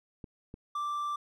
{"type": "clicks", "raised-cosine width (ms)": 3, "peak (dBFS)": -30, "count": 2, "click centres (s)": [0.242, 0.541]}
{"type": "tone", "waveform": "triangle", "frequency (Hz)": 1174.7, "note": "D6", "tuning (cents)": 0, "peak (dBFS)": -29, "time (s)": [0.75, 1.16], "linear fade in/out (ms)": 5}
{"effects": []}